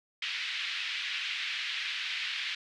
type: band-pass noise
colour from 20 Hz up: pink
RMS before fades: -35 dBFS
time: 0.22-2.55 s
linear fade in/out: 5 ms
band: 2000 to 3800 Hz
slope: 24 dB/octave
effects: none